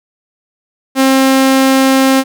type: tone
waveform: sawtooth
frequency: 266.3 Hz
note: C4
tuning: 31 cents sharp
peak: -3 dBFS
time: 0.95-2.24 s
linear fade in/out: 50 ms
effects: none